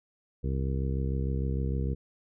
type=harmonic tone; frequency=66.6 Hz; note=C2; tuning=31 cents sharp; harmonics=1 / 2 / 3 / 4 / 5 / 6 / 7; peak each=-29 / -32 / -37 / -42 / -43 / -42 / -42 dBFS; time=0.43-1.95 s; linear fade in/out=20 ms; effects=none